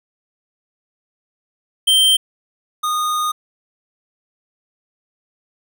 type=tone pair in turn; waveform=square; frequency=3136 / 1231.6 Hz; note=G7 / D#6; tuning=0 / -18 cents; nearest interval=octave + major third; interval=1618 cents; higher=first; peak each=-11 / -18 dBFS; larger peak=first; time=1.87-2.17 / 2.83-3.32 s; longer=second; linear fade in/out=10 ms; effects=none